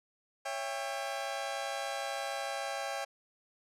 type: chord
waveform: sawtooth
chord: C# diminished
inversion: none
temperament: just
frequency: 554.4 / 665.2 / 798.3 Hz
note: C#5 / E5 / G5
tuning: 0 / +16 / +31 cents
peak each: -36 / -37 / -34 dBFS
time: 0.45-3.05 s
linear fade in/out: 10 ms
effects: low-pass 10000 Hz 12 dB/octave